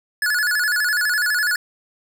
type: tone with vibrato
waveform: square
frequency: 1579 Hz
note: G6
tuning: 12 cents sharp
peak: -18 dBFS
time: 0.22-1.56 s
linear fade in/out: 2 ms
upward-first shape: square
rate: 12 Hz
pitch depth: 140 cents each way
effects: none